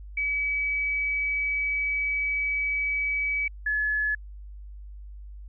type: tone pair in turn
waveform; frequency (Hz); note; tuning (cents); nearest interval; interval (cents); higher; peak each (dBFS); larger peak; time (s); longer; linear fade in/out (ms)
sine; 2283 / 1710.3; D7 / A6; -50 / -50; perfect fourth; 500; first; -24 / -23; second; 0.17-3.48 / 3.66-4.15; first; 5
effects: added 50 Hz sine -39 dBFS peak until 5.48 s